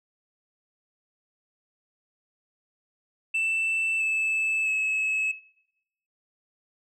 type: tone with pitch steps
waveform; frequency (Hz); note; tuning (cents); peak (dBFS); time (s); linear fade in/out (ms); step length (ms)
sine; 2658 / 2621 / 2585; E7 / E7 / E7; +14 / -11 / -34; -20; 3.34-5.32; 10; 660
effects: noise-tail reverb RT60 0.8 s tail -20 dB re dry + tanh soft clip ceiling -22 dBFS